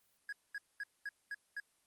triangle tone bursts, 1657 Hz, G#6, 4 cents flat, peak -37 dBFS, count 6, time 0.29-1.6 s, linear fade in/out 2 ms, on 35 ms, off 220 ms, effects white hiss -74 dBFS RMS until 1.86 s + Opus 24 kbps

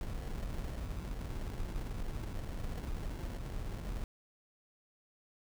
brown noise with sample-and-hold, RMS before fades -39 dBFS, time 0.01-4.04 s, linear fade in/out 2 ms, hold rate 1225 Hz, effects none

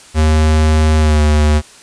square tone with pitch glide, 77.78 to 75.39 Hz, D#2 to D2, 0 to +46 cents, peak -9 dBFS, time 0.14-1.62 s, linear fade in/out 50 ms, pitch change -54 cents, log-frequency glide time 0.98-1.2 s, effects white hiss -40 dBFS RMS until 1.82 s + resampled to 22050 Hz

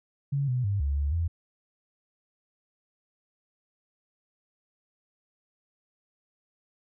sine tone with pitch steps, 140.1 / 125.6 / 100 / 70.5 / 71.7 / 83.8 Hz, C#3 / B2 / G2 / C#2 / D2 / E2, +19 / +30 / +35 / +30 / -41 / +29 cents, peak -24 dBFS, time 0.32-1.28 s, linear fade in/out 10 ms, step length 160 ms, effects none

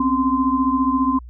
sine tone cluster, 256.5 / 271.2 / 1036 Hz, C4 / C#4 / C6, -34 / -38 / -17 cents, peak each -20 dBFS, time 0-1.19 s, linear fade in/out 5 ms, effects added 60 Hz sine -35 dBFS peak until 1.29 s

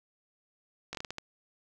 slowing click train, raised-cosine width 0.2 ms, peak -20 dBFS, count 7, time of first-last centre 0.93-1.184 s, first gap 18 ms, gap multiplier 1.34, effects none

